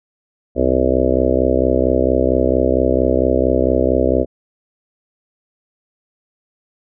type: harmonic tone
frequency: 64.4 Hz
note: C2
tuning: 27 cents flat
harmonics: 1 / 2 / 4 / 5 / 6 / 7 / 8 / 9 / 10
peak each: -21 / -26 / -20 / -21 / -20 / -22 / -20 / -20 / -24 dBFS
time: 0.55-4.26 s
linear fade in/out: 50 ms
effects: none